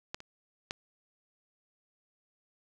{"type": "clicks", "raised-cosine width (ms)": 0.2, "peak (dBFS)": [-18, -29, -17], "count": 3, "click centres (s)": [0.145, 0.204, 0.709], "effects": []}